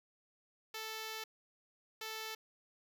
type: tone bursts at uneven times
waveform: 5% pulse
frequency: 440 Hz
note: A4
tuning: in tune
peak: -30 dBFS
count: 2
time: 0.74-1.24 / 2.01-2.35 s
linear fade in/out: 5 ms
effects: none